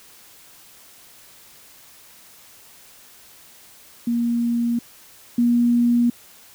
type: tone pair in turn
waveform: sine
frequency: 235.9 / 238.9 Hz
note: A#3 / A#3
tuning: +21 / +43 cents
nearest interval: unison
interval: 22 cents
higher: second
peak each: -18 / -14 dBFS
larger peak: second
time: 4.07-4.79 / 5.38-6.1 s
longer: neither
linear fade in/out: 5 ms
effects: white hiss -48 dBFS RMS until 6.54 s